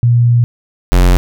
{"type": "tone pair in turn", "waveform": ["sine", "square"], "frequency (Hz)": [119.6, 44.8], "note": ["A#2", "F1"], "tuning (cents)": [45, 45], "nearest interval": "octave + perfect fourth", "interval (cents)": 1700, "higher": "first", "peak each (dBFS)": -6, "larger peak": "neither", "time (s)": [[0.03, 0.44], [0.92, 1.17]], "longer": "first", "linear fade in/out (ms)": 0, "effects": []}